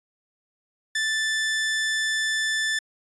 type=tone; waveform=sawtooth; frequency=1760 Hz; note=A6; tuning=in tune; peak=-19 dBFS; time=0.95-2.79 s; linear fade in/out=5 ms; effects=resampled to 22050 Hz